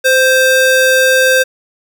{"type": "ring-modulated tone", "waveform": "square", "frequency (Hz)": 1046.5, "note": "C6", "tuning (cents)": 0, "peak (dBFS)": -5, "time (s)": [0.04, 1.44], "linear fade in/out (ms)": 20, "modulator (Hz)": 529, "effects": []}